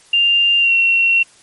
sine tone with pitch glide, 2794 to 2729 Hz, F7 to F7, 0 to -41 cents, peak -10 dBFS, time 0.13-1.23 s, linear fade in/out 5 ms, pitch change -41 cents, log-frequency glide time 0.59-0.73 s, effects white hiss -48 dBFS RMS until 1.42 s + MP3 48 kbps

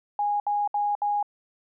sine tone bursts, 824 Hz, G#5, 14 cents flat, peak -22 dBFS, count 4, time 0.19-1.228 s, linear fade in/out 2 ms, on 210 ms, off 66 ms, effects none

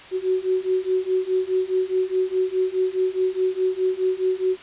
sine beating tone pair, 370 / 374.8 Hz, F#4 / F#4, 0 / +22 cents, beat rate 4.8 Hz, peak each -23 / -22 dBFS, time 0.11-4.57 s, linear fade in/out 50 ms, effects white hiss -42 dBFS RMS until 4.62 s + resampled to 8000 Hz

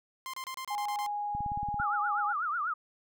sawtooth tone bursts, 1048 Hz, C6, 2 cents sharp, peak -33 dBFS, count 8, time 0.26-1.063 s, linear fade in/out 0 ms, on 75 ms, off 29 ms
sine tone, 826 Hz, G#5, 10 cents flat, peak -31 dBFS, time 0.7-2.33 s, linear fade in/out 10 ms
click train, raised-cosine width 5 ms, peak -28 dBFS, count 9, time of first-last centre 1.35-1.799 s, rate 17.8 Hz
sine tone with vibrato, 1300 Hz, E6, 24 cents flat, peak -29 dBFS, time 1.79-2.74 s, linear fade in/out 10 ms, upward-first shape triangle, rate 8.1 Hz, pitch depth 220 cents each way
effects none

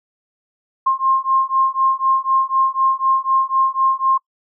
sine beating tone pair, 1061 / 1065 Hz, C6 / C6, +24 / +30 cents, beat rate 4 Hz, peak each -17 dBFS, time 0.86-4.18 s, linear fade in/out 10 ms, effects noise-tail reverb RT60 0.1 s tail -25 dB re dry

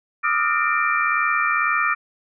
sine tone cluster, 1191 / 1273 / 1409 / 1820 / 2357 Hz, D6 / D#6 / F6 / A#6 / D7, +24 / +39 / +15 / -42 / +6 cents, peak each -24 dBFS, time 0.23-1.95 s, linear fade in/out 20 ms, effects none

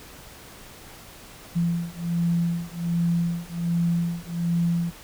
sine beating tone pair, 169.8 / 171.1 Hz, F3 / F3, -48 / -35 cents, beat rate 1.3 Hz, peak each -25 dBFS, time 1.55-4.91 s, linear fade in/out 20 ms, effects pink hiss -45 dBFS RMS until 5.03 s

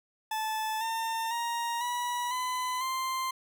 40% pulse tone with pitch steps, 872 / 904.3 / 937.8 / 972.6 / 1008.6 / 1046 Hz, A5 / A5 / A#5 / B5 / B5 / C6, -16 / +47 / +10 / -27 / +36 / -1 cents, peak -29 dBFS, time 0.31-3.31 s, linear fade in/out 5 ms, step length 500 ms, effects none

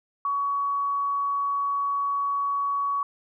sine tone, 1125 Hz, C#6, 25 cents sharp, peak -23 dBFS, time 0.25-3.03 s, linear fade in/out 2 ms, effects none

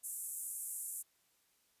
pink band-pass noise, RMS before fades -43 dBFS, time 0.03-1.03 s, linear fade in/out 20 ms, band 7900 to 13000 Hz, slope 48 dB/octave, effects white hiss -74 dBFS RMS until 1.8 s + resampled to 32000 Hz

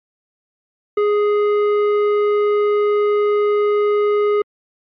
sine tone with tanh clipping, 415.3 Hz, G#4, in tune, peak -15 dBFS, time 0.97-4.42 s, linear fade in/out 5 ms, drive 15 dB, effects low-pass 2000 Hz 12 dB/octave + MP3 48 kbps

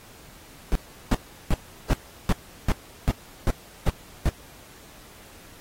brown noise bursts, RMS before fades -19 dBFS, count 10, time 0.72-4.29 s, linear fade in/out 0 ms, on 33 ms, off 360 ms, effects pink hiss -49 dBFS RMS until 5.6 s + AAC 48 kbps

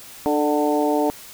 harmonic tone with a mistuned harmonic, 148.8 Hz, D3, 23 cents sharp, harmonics 2 / 3 / 4 / 5 / 6, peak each -21 / -23 / -24 / -25 / -26 dBFS, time 0.26-1.1 s, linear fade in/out 0 ms, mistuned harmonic 3, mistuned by -28 cents, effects white hiss -41 dBFS RMS until 1.33 s

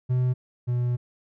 triangle tone pair in turn, 126.2 / 122.4 Hz, B2 / B2, +38 / -15 cents, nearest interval minor second, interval 53 cents, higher first, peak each -18 / -20 dBFS, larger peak first, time 0.09-0.34 / 0.67-0.97 s, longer second, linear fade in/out 20 ms, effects none

